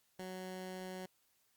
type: tone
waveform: 15% pulse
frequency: 185.5 Hz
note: F#3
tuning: 5 cents sharp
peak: -37 dBFS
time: 0.19-1.06 s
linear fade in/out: 5 ms
effects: white hiss -75 dBFS RMS until 1.56 s + Opus 48 kbps